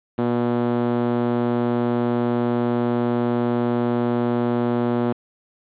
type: tone with band-pass filter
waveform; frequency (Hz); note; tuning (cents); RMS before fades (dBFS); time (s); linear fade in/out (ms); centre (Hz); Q
5% pulse; 120; B2; -49; -21; 0.18-5.13; 10; 240; 1.3
effects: resampled to 8000 Hz + 7-bit